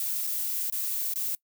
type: noise with dropouts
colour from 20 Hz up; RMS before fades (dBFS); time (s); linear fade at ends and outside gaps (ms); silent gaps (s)
violet; -30; 0-1.35; 1; 0.269-0.273 / 0.7-0.724 / 1.137-1.158
effects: noise-tail reverb RT60 0.1 s tail -23 dB re dry